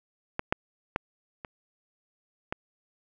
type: clicks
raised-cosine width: 0.5 ms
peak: -13 / -8 / -11 / -23 / -15 dBFS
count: 5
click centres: 0.394 / 0.525 / 0.961 / 1.448 / 2.525 s
effects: none